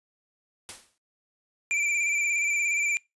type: noise with exponential decay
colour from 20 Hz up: white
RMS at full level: -37 dBFS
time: 0.69-0.98 s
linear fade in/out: 0 ms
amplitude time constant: 61 ms
type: tone with vibrato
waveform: square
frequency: 2349 Hz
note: D7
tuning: in tune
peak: -24 dBFS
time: 1.71-2.97 s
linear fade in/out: 0 ms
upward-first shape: square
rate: 17 Hz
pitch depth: 30 cents each way
effects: noise-tail reverb RT60 0.2 s tail -22 dB re dry + resampled to 24000 Hz